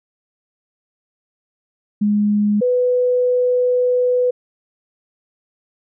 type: tone pair in turn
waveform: sine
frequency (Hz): 207.7 / 496.9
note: G#3 / B4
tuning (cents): 0 / +11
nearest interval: octave + minor third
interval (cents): 1511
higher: second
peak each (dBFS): -13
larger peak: neither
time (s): 2.01-2.61 / 2.61-4.31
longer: second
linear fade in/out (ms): 10
effects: none